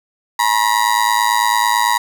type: tone with amplitude modulation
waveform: 35% pulse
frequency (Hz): 960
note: B5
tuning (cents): -49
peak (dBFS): -7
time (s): 0.39-1.98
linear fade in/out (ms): 5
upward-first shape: sine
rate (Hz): 109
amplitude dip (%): 90
effects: none